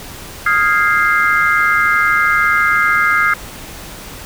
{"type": "chord", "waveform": "sine", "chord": "F minor seventh", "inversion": "third", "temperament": "equal with one note detuned", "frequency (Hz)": [1244.5, 1396.9, 1639.3, 2093], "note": ["Eb6", "F6", "Ab6", "C7"], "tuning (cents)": [0, 0, -23, 0], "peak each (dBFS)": -16, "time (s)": [0.46, 3.34], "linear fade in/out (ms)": 5, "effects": ["pink hiss -32 dBFS RMS until 4.25 s"]}